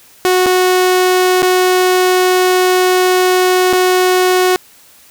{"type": "tone with dropouts", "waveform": "sawtooth", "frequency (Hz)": 367.2, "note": "F#4", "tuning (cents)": -13, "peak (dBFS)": -5, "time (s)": [0.25, 4.56], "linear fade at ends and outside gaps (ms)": 0, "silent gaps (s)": [[0.461, 0.466], [1.421, 1.428], [3.729, 3.734]], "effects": ["white hiss -44 dBFS RMS until 5.1 s"]}